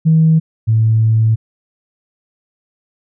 sine tone pair in turn, 160 / 111.23 Hz, D#3 / A2, +49 / +19 cents, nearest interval tritone, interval 630 cents, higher first, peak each -6 / -8 dBFS, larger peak first, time 0.05-0.4 / 0.67-1.36 s, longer second, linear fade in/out 20 ms, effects tanh soft clip ceiling -2 dBFS

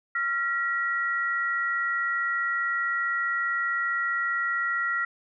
sine tone pair together, 1380 / 1915.3 Hz, F6 / A#6, -21 / +46 cents, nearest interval tritone, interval 567 cents, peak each -27 dBFS, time 0.15-5.05 s, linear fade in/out 5 ms, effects none

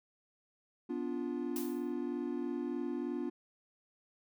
triangle chord, B diminished, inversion none, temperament equal with one note detuned, 246.9 / 290 / 349.2 Hz, B3 / D4 / F4, 0 / -22 / 0 cents, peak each -37 dBFS, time 0.89-3.3 s, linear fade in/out 10 ms
blue noise with exponential decay, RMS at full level -40 dBFS, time 1.56-1.93 s, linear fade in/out 1 ms, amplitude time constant 80 ms
effects none

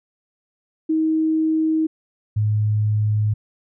sine tone pair in turn, 316.7 / 106.27 Hz, D#4 / G#2, +31 / +40 cents, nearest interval octave + perfect fifth, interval 1891 cents, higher first, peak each -16 dBFS, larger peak neither, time 0.89-1.87 / 2.36-3.34 s, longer neither, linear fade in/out 10 ms, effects none

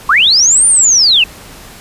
sine linear two-way sweep, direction up then down, 1009 to 9300 to 2547 Hz, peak -5 dBFS, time 0.09-1.24 s, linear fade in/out 5 ms, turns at 0.67 s, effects pink hiss -34 dBFS RMS until 1.8 s + resampled to 32000 Hz

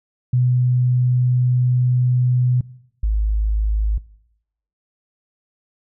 sine tone pair in turn, 124.9 / 52.91 Hz, B2 / G#1, +20 / +33 cents, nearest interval octave + minor third, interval 1487 cents, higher first, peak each -13 / -15 dBFS, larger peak first, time 0.33-2.61 / 3.03-3.98 s, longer first, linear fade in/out 5 ms, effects noise-tail reverb RT60 0.8 s tail -21 dB re dry

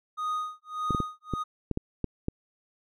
triangle tone with tremolo, 1242 Hz, D#6, 3 cents flat, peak -25 dBFS, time 0.17-1.44 s, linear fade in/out 20 ms, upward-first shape sine, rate 1.7 Hz, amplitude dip 100%
clicks, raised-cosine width 3 ms, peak -15 dBFS, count 8, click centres 0.907 / 0.948 / 1.003 / 1.337 / 1.713 / 1.774 / 2.043 / 2.284 s
effects none

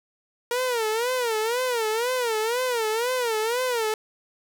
sawtooth tone with vibrato, 470 Hz, A#4, 14 cents sharp, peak -19 dBFS, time 0.51-3.94 s, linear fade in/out 2 ms, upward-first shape sine, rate 2 Hz, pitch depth 150 cents each way, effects none

